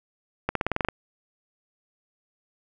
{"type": "accelerating click train", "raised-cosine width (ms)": 0.5, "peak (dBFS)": -9, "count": 9, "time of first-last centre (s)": [0.49, 0.886], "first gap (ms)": 63, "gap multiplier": 0.93, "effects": []}